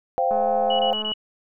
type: chord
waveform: sine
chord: C suspended fourth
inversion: none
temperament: equal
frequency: 523.3 / 698.5 / 784 Hz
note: C5 / F5 / G5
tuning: 0 / 0 / 0 cents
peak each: -23 dBFS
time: 0.18-0.93 s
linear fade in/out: 0 ms
type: click train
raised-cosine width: 1 ms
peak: -21 dBFS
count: 174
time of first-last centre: 0.31-1.118 s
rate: 214 Hz
type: tone bursts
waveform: sine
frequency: 2932 Hz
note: F#7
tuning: 16 cents flat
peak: -24 dBFS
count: 4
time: 0.7-1.138 s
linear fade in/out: 5 ms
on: 93 ms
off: 22 ms
effects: none